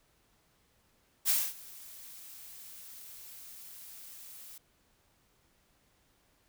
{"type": "noise with ADSR envelope", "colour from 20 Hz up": "blue", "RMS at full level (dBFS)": -26, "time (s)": [1.25, 4.58], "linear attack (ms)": 40, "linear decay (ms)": 240, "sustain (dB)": -23, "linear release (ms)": 3, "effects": ["pink hiss -70 dBFS RMS until 6.48 s"]}